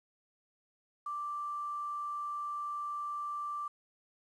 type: tone with quantisation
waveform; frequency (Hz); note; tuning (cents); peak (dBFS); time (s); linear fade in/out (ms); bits
sine; 1174.7; D6; 0; -35; 1.06-3.68; 5; 10
effects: resampled to 24000 Hz